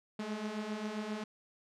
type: beating tone pair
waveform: sawtooth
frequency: 207.7 / 215.2 Hz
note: G#3 / A3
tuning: 0 / -38 cents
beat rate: 7.5 Hz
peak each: -38 / -34 dBFS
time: 0.19-1.24 s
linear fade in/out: 5 ms
effects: low-pass 6000 Hz 12 dB/octave